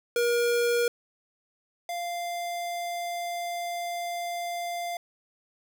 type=tone pair in turn; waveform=square; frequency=475.9 / 695 Hz; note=A#4 / F5; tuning=+36 / -9 cents; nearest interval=perfect fifth; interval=655 cents; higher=second; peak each=-23 / -31 dBFS; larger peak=first; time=0.16-0.88 / 1.89-4.97 s; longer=second; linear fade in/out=2 ms; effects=none